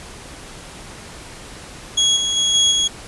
30% pulse tone with level steps, 3322 Hz, G#7, in tune, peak -10 / -15 / -12 / -9 / -12 dBFS, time 1.97-2.88 s, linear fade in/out 10 ms, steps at 2.16 / 2.36 / 2.54 / 2.71 s, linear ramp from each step 10 ms, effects pink hiss -37 dBFS RMS until 3.07 s + resampled to 24000 Hz

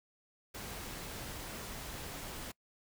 pink noise, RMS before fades -44 dBFS, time 0.54-2.52 s, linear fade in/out 10 ms, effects noise-tail reverb RT60 0.1 s tail -24 dB re dry

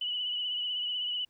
sine tone with vibrato, 2959 Hz, F#7, 1 cent flat, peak -30 dBFS, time 0.01-1.25 s, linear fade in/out 5 ms, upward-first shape triangle, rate 16 Hz, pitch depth 46 cents each way, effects pink hiss -75 dBFS RMS until 1.29 s

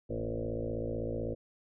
sine tone with frequency modulation, 293.7 Hz, D4, in tune, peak -32 dBFS, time 0.09-1.35 s, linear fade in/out 20 ms, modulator 55.9 Hz, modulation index 4.9, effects none

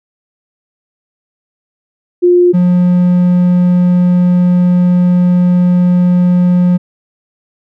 sine / triangle tone pair in turn, 354.5 / 178.43 Hz, F4 / F3, +26 / +37 cents, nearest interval octave, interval 1189 cents, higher first, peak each -4 dBFS, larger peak neither, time 2.22-2.53 / 2.53-6.78 s, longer second, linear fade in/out 20 ms, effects none

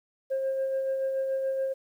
sine tone with tremolo, 534 Hz, C5, 35 cents sharp, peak -23 dBFS, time 0.3-1.74 s, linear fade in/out 20 ms, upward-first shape sine, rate 7 Hz, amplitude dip 35%, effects tanh soft clip ceiling -23 dBFS + 10-bit

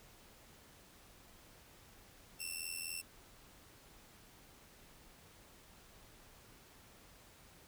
10% pulse tone with amplitude modulation, 2692 Hz, E7, 36 cents sharp, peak -29 dBFS, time 2.39-3.02 s, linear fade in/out 20 ms, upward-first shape sine, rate 84 Hz, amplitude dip 75%, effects pink hiss -61 dBFS RMS until 7.67 s

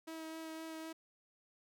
sawtooth tone with vibrato, 321.1 Hz, E4, 45 cents flat, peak -40 dBFS, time 0.07-0.93 s, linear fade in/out 10 ms, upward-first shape sine, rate 3.9 Hz, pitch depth 13 cents each way, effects none

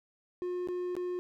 triangle tone with dropouts, 358.6 Hz, F4, 46 cents sharp, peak -30 dBFS, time 0.42-1.19 s, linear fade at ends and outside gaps 0 ms, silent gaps 0.674-0.686 / 0.953-0.966 s, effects none

